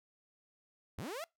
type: linear sweep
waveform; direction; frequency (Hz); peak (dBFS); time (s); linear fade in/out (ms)
sawtooth; up; 60.6 to 698.5; -36; 0.98-1.24; 0
effects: noise-tail reverb RT60 0.2 s tail -25 dB re dry